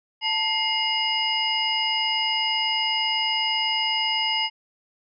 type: tone cluster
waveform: sine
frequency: 886 / 2112 / 2874 / 5000 Hz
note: A5 / C7 / F7 / D#8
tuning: +12 / +16 / +49 / +8 cents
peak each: -28 / -28 / -24 / -29 dBFS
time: 0.21-4.5 s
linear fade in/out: 50 ms
effects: none